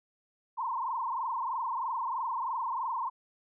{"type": "tone with frequency modulation", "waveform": "sine", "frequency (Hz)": 987.8, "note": "B5", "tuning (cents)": 0, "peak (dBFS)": -30, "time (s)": [0.57, 3.1], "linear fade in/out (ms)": 20, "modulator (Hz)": 23.1, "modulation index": 3.8, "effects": []}